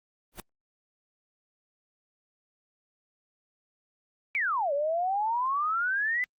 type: noise with exponential growth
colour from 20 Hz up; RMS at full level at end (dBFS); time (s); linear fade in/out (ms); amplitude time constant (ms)
pink; -34; 0.32-0.4; 1; 16
type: exponential two-way sweep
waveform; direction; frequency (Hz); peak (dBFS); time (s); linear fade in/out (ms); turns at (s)
sine; down then up; 2370 to 554.4 to 2035; -25; 4.35-6.24; 0; 4.73
effects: Opus 32 kbps